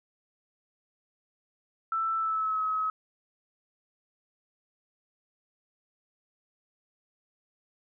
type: tone with pitch glide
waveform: sine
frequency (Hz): 1327 to 1279.6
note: E6 to D#6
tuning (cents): +11 to +48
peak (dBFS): -26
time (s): 1.92-2.9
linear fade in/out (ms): 2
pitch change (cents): -63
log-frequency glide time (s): 2.16-2.62
effects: none